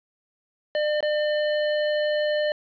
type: tone with dropouts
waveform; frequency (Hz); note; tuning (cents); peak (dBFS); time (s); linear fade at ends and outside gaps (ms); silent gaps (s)
square; 601; D5; +40; -22; 0.75-2.52; 1; 1.006-1.027
effects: resampled to 11025 Hz + 10-bit